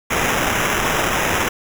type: noise with sample-and-hold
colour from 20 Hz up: blue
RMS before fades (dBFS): -19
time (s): 0.1-1.49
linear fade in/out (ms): 10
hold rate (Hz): 4410
effects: none